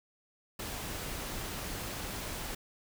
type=noise; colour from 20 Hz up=pink; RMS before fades=-39 dBFS; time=0.59-2.55 s; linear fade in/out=5 ms; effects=none